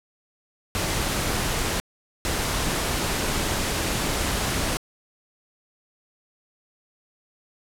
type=noise bursts at uneven times; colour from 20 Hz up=pink; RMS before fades=-25 dBFS; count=2; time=0.75-1.8 / 2.25-4.77 s; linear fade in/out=0 ms; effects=low-pass 12000 Hz 12 dB/octave